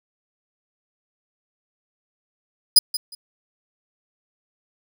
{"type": "tone with echo", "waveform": "sawtooth", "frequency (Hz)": 4978, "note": "D#8", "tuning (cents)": 0, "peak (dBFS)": -5, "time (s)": [2.76, 2.79], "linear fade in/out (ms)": 5, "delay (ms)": 180, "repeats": 2, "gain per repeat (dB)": -14, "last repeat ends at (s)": 3.15, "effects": []}